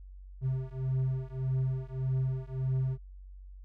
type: beating tone pair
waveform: triangle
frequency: 130 / 131.7 Hz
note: C3 / C3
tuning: -11 / +12 cents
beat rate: 1.7 Hz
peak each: -30 dBFS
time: 0.41-2.98 s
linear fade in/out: 50 ms
effects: added 47 Hz sine -45 dBFS peak until 3.64 s